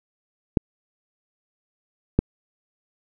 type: clicks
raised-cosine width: 3 ms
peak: -3 dBFS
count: 2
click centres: 0.572 / 2.19 s
effects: none